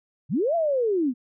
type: linear two-way sweep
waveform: sine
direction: up then down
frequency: 109.3 to 692 to 229 Hz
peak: -20 dBFS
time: 0.29-1.14 s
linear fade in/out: 50 ms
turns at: 0.55 s
effects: none

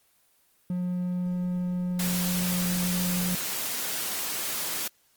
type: tone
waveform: triangle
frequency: 179.3 Hz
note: F3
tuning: 46 cents sharp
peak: -24 dBFS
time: 0.7-3.35 s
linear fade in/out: 2 ms
type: high-pass noise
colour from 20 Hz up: white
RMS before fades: -31 dBFS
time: 1.99-4.88 s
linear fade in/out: 5 ms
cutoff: 140 Hz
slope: 12 dB/octave
effects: white hiss -65 dBFS RMS until 5.16 s + Opus 24 kbps

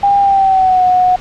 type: tone with pitch glide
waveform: sine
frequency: 802 to 731.2 Hz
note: G5 to F#5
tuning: +39 to -21 cents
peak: -7 dBFS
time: 0.03-1.16 s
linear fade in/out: 5 ms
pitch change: -160 cents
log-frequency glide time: 0.19-0.84 s
effects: pink hiss -32 dBFS RMS until 1.2 s + low-pass 4000 Hz 12 dB/octave

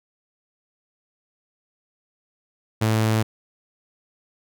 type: tone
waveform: sawtooth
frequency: 110 Hz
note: A2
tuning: in tune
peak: -14 dBFS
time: 2.81-3.23 s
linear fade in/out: 10 ms
effects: none

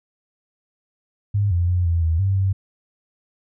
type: tone with pitch steps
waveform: sine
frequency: 101.8 / 87 / 89.4 / 84.4 / 81.1 / 97.1 / 96.2 Hz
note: G#2 / F2 / F2 / E2 / E2 / G2 / G2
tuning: -34 / -6 / +41 / +41 / -28 / -16 / -32 cents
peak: -16 dBFS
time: 1.34-2.53 s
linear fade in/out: 10 ms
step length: 170 ms
effects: none

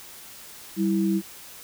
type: tone pair together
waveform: sine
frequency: 194.59 / 327.5 Hz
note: G3 / E4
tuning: -12 / -11 cents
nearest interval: major sixth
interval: 901 cents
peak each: -22 / -24 dBFS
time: 0.76-1.22 s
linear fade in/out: 50 ms
effects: white hiss -44 dBFS RMS until 1.63 s

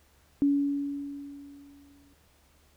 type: tone with exponential decay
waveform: sine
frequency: 283.1 Hz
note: C#4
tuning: 37 cents sharp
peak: -19 dBFS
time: 0.42-2.13 s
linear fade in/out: 0 ms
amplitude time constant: 370 ms
effects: added 73 Hz sine -64 dBFS peak until 2.76 s + pink hiss -64 dBFS RMS until 2.76 s

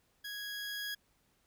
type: tone with level ramp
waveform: 20% pulse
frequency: 1658 Hz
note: G#6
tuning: 3 cents flat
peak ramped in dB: -36 to -32 dBFS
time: 0.24-0.95 s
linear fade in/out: 10 ms
effects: pink hiss -73 dBFS RMS until 1.46 s

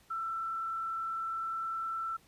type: tone with frequency modulation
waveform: sine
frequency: 1335 Hz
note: E6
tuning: 22 cents sharp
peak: -33 dBFS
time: 0.1-2.17 s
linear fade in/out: 10 ms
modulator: 40.4 Hz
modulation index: 0.36
effects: pink hiss -64 dBFS RMS until 2.27 s + resampled to 32000 Hz

